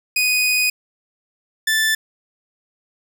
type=tone pair in turn; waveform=sawtooth; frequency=2489 / 1760 Hz; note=D#7 / A6; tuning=0 / 0 cents; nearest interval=tritone; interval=600 cents; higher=first; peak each=-12 dBFS; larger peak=neither; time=0.16-0.7 / 1.67-1.95 s; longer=first; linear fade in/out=5 ms; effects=none